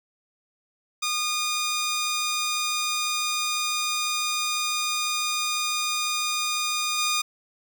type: tone with level steps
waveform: 10% pulse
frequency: 1222 Hz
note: D#6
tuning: 32 cents flat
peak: -16 / -14 dBFS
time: 1.02-7.22 s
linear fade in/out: 10 ms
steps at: 6.98 s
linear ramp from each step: 5 ms
effects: none